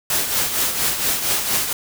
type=noise with tremolo; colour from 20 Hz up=white; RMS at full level=-18 dBFS; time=0.1-1.73 s; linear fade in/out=2 ms; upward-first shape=triangle; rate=4.3 Hz; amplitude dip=60%; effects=none